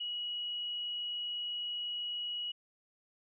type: tone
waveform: sine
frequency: 2913 Hz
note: F#7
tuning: 28 cents flat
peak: -35 dBFS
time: 0-2.52 s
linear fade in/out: 10 ms
effects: none